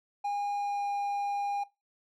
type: tone with pitch glide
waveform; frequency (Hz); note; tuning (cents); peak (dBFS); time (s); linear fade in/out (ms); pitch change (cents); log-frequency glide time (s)
triangle; 814 to 808.8; G#5 to G#5; -35 to -46; -27; 0.24-1.64; 10; -11; 0.54-0.9
effects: noise-tail reverb RT60 0.2 s tail -18 dB re dry